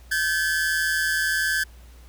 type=tone pair together; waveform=45% pulse; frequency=1549 / 1710 Hz; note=G6 / A6; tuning=-21 / -50 cents; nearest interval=major second; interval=171 cents; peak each=-24 dBFS; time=0.11-1.64 s; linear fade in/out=10 ms; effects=added 60 Hz sine -44 dBFS peak until 2.08 s + pink hiss -55 dBFS RMS until 2.08 s